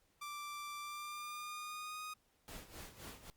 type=tone with pitch glide; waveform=sawtooth; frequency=1174.7 to 1244.6 Hz; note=D6 to D#6; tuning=0 to 0 cents; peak=-40 dBFS; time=0.21-2.14 s; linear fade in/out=10 ms; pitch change=+100 cents; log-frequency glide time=0.8-2.02 s
type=noise with tremolo; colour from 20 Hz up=pink; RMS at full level=-49 dBFS; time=2.48-3.3 s; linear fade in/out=0 ms; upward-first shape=sine; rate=3.8 Hz; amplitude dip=75%
effects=pink hiss -75 dBFS RMS until 3.36 s + Opus 48 kbps